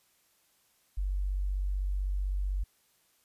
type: tone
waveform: sine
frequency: 47.9 Hz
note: G1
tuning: 39 cents flat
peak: -28 dBFS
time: 0.97-2.64 s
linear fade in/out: 10 ms
effects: white hiss -69 dBFS RMS until 3.24 s + resampled to 32000 Hz